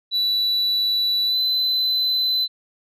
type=tone with pitch glide; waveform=sine; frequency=3951 to 4029 Hz; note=B7 to B7; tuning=0 to +34 cents; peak=-15 dBFS; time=0.11-2.48 s; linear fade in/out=50 ms; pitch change=+34 cents; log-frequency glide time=1.26-1.38 s; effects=tanh soft clip ceiling -17 dBFS